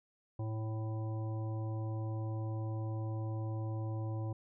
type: harmonic tone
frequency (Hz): 110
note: A2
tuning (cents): 0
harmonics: 1 / 3 / 5 / 7 / 9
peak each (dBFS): -35 / -45 / -49 / -52 / -54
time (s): 0.39-4.33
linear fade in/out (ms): 5
effects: none